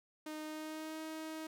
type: tone with pitch glide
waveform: sawtooth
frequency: 308.4 to 316 Hz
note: D#4 to D#4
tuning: -15 to +27 cents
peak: -38 dBFS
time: 0.26-1.47 s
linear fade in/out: 5 ms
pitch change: +42 cents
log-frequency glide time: 0.44-1.01 s
effects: none